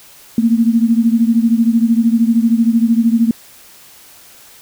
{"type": "beating tone pair", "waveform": "sine", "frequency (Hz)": [226.1, 239.1], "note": ["A3", "A#3"], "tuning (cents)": [47, 44], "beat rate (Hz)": 13, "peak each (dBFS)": [-11, -14], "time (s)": [0.38, 3.31], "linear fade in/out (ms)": 2, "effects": ["white hiss -42 dBFS RMS until 4.61 s"]}